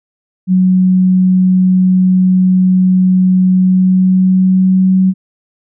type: tone with pitch glide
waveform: sine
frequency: 185 to 187.8 Hz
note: F#3 to F#3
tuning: 0 to +26 cents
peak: -6 dBFS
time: 0.47-5.14 s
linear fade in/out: 50 ms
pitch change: +26 cents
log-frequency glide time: 3.51-5.03 s
effects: none